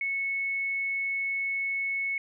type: tone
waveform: sine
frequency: 2203 Hz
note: C#7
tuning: 11 cents flat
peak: -27 dBFS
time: 0.01-2.18 s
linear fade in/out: 2 ms
effects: none